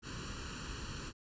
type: noise with comb filter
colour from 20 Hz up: pink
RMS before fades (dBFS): -43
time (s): 0.02-1.13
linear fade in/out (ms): 50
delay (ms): 0.7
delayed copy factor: +0.8
effects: resampled to 16000 Hz